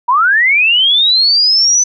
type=linear sweep; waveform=sine; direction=up; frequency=929 to 6080 Hz; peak=-7 dBFS; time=0.08-1.84 s; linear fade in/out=10 ms; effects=none